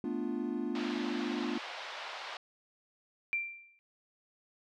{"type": "chord", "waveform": "triangle", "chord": "B half-diminished seventh", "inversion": "third", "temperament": "equal", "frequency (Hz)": [220, 246.9, 293.7, 349.2], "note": ["A3", "B3", "D4", "F4"], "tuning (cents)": [0, 0, 0, 0], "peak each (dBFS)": [-38, -35, -36, -37], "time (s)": [0.04, 1.58], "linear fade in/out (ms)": 2}
{"type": "band-pass noise", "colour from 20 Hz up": "pink", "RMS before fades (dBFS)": -43, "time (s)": [0.75, 2.37], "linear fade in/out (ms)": 2, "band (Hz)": [630, 4400], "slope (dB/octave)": 24}
{"type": "tone with exponential decay", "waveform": "sine", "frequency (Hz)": 2360, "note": "D7", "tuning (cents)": 8, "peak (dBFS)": -27, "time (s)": [3.33, 3.79], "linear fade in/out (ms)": 0, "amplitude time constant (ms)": 100}
{"effects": []}